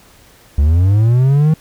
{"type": "linear sweep", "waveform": "triangle", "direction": "up", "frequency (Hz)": [68, 159.8], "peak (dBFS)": -6, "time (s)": [0.58, 1.54], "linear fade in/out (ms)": 5, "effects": ["pink hiss -46 dBFS RMS until 1.6 s"]}